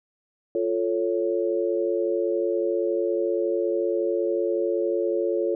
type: chord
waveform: sine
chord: F augmented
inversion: none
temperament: equal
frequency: 349.2 / 440 / 554.4 Hz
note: F4 / A4 / C#5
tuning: 0 / 0 / 0 cents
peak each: -25 / -26 / -27 dBFS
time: 0.55-5.55 s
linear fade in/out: 2 ms
effects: none